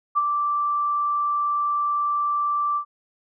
sine tone with ADSR envelope, 1171 Hz, D6, 5 cents flat, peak -15 dBFS, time 0.15-2.85 s, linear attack 26 ms, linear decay 32 ms, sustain -5 dB, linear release 85 ms, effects none

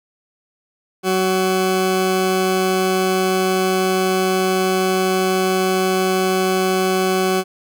20% pulse tone pair together, 187.25 / 374.5 Hz, F#3 / F#4, +21 / +21 cents, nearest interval octave, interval 1200 cents, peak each -15 dBFS, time 1.03-7.44 s, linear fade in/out 50 ms, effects none

